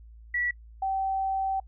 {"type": "tone pair in turn", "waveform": "sine", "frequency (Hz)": [1945, 771.9], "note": ["B6", "G5"], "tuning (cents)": [-27, -27], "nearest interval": "octave + major third", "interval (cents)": 1600, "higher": "first", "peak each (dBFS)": -25, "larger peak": "neither", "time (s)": [[0.34, 0.51], [0.82, 1.6]], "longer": "second", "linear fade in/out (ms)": 5, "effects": ["noise-tail reverb RT60 0.1 s tail -25 dB re dry", "added 56 Hz sine -46 dBFS peak until 1.67 s"]}